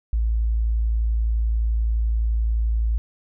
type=tone; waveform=sine; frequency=55.8 Hz; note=A1; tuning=25 cents sharp; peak=-18 dBFS; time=0.13-2.98 s; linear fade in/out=0 ms; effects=none